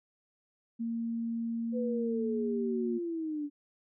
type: tone with pitch glide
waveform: sine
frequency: 230.5 to 234.3 Hz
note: A#3 to A#3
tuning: -19 to +9 cents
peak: -31 dBFS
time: 0.79-2.99 s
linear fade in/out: 20 ms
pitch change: +28 cents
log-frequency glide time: 2.21-2.42 s
type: linear sweep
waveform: sine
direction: down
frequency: 505 to 285.9 Hz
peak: -32 dBFS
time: 1.72-3.5 s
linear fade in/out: 50 ms
effects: none